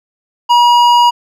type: tone with hard clipping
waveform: sine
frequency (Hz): 960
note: B5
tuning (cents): -49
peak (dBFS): -7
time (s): 0.49-1.11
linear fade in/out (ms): 20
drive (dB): 10
effects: none